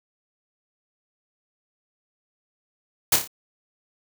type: noise with echo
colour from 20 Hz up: white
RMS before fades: -17 dBFS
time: 3.12-3.16 s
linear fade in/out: 5 ms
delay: 29 ms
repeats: 4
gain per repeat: -6 dB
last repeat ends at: 3.276 s
effects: none